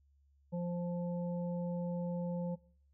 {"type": "harmonic tone", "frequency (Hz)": 174.61, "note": "F3", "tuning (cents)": 0, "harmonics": [1, 3, 5], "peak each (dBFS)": [-35, -41, -51], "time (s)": [0.52, 2.56], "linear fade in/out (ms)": 20, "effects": ["noise-tail reverb RT60 0.6 s tail -24 dB re dry", "added 70 Hz sine -66 dBFS peak until 2.93 s"]}